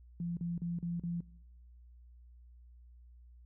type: tone bursts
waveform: sine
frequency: 171.7 Hz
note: F3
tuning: 29 cents flat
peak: -34 dBFS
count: 5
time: 0.2-1.206 s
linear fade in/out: 2 ms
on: 170 ms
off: 39 ms
effects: noise-tail reverb RT60 1.0 s tail -23 dB re dry + added 60 Hz sine -54 dBFS peak until 3.45 s